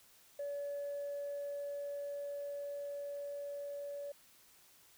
sine tone with level ramp, 571 Hz, D5, 49 cents flat, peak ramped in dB -36 to -40 dBFS, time 0.39-4.12 s, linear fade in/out 5 ms, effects tanh soft clip ceiling -35 dBFS + white hiss -64 dBFS RMS until 4.97 s

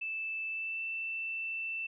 sine tone with pitch glide, 2637 to 2666 Hz, E7 to E7, 0 to +19 cents, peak -34 dBFS, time 0.01-1.87 s, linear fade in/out 10 ms, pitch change +19 cents, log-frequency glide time 0.48-0.83 s, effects none

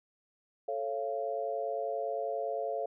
sine chord, A augmented, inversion none, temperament just, 440 / 550 / 687.5 Hz, A4 / C#5 / E#5, 0 / -14 / -27 cents, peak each -37 / -36 / -35 dBFS, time 0.68-2.86 s, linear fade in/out 5 ms, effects none

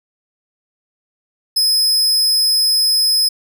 40% pulse tone, 5100 Hz, D#8, 42 cents sharp, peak -11 dBFS, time 1.56-3.29 s, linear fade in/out 10 ms, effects none

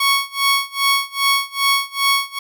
15% pulse tone with tremolo, 1108.7 Hz, C#6, in tune, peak -6 dBFS, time 0-2.39 s, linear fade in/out 5 ms, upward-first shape sine, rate 2.5 Hz, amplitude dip 95%, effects none

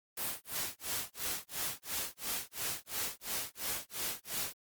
white noise with tremolo, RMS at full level -35 dBFS, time 0.17-4.53 s, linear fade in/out 5 ms, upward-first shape sine, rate 2.9 Hz, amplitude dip 100%, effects Opus 32 kbps

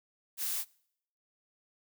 blue noise, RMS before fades -34 dBFS, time 0.37-0.65 s, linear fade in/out 50 ms, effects noise-tail reverb RT60 0.7 s tail -25 dB re dry

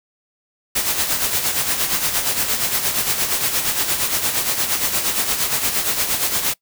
white noise with tremolo, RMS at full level -18 dBFS, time 0.75-6.54 s, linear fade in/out 10 ms, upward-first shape sine, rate 8.6 Hz, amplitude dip 55%, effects noise-tail reverb RT60 0.1 s tail -22 dB re dry

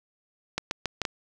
clicks, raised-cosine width 0.2 ms, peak -10 dBFS, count 5, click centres 0.58 / 0.711 / 0.857 / 1.017 / 1.052 s, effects none

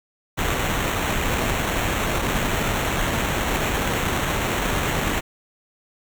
pink noise with sample-and-hold, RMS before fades -23 dBFS, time 0.37-5.21 s, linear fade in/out 20 ms, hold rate 4900 Hz, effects none

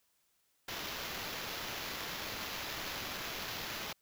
blue noise with sample-and-hold, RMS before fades -41 dBFS, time 0.68-3.93 s, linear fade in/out 5 ms, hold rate 8820 Hz, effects white hiss -75 dBFS RMS until 4.01 s

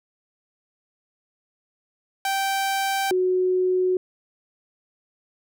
sawtooth / sine tone pair in turn, 780 / 368.1 Hz, G5 / F#4, -9 / -9 cents, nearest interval octave + minor second, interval 1300 cents, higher first, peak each -18 dBFS, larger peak neither, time 2.25-3.11 / 3.11-3.97 s, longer neither, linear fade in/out 2 ms, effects none

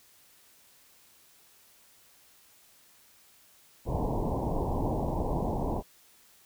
pink low-pass noise, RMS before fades -30 dBFS, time 3.85-5.83 s, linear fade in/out 50 ms, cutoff 1000 Hz, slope 96 dB/octave, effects white hiss -60 dBFS RMS until 6.45 s

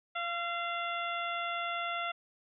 harmonic tone with a mistuned harmonic, 690 Hz, F5, 21 cents flat, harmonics 1 / 2 / 3 / 4 / 5, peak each -38 / -36 / -40 / -42 / -43 dBFS, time 0.15-2.12 s, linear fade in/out 10 ms, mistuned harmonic 2, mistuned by -19 cents, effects none

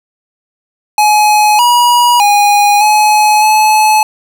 square tone with pitch steps, 844 / 965 / 821 / 848 / 859 Hz, G#5 / B5 / G#5 / G#5 / A5, +28 / -40 / -20 / +36 / -42 cents, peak -6 dBFS, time 0.98-4.03 s, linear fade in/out 2 ms, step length 610 ms, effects none

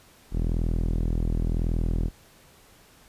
sawtooth tone with low-pass filter, 40.91 Hz, E1, 12 cents flat, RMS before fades -25 dBFS, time 0.31-2.11 s, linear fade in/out 50 ms, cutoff 320 Hz, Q 0.89, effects pink hiss -55 dBFS RMS until 3.08 s + resampled to 32000 Hz

